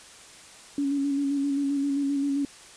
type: tone with vibrato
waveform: sine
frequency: 280.3 Hz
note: C#4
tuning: 19 cents sharp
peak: -23 dBFS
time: 0.78-2.45 s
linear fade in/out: 2 ms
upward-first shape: square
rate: 7.6 Hz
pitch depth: 25 cents each way
effects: white hiss -48 dBFS RMS until 2.76 s + resampled to 22050 Hz